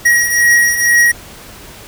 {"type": "beating tone pair", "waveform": "square", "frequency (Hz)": [1896, 1898.1], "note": ["A#6", "A#6"], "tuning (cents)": [29, 31], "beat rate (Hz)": 2.1, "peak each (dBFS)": [-16, -10], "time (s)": [0.05, 1.12], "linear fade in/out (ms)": 10, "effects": ["pink hiss -35 dBFS RMS until 1.87 s"]}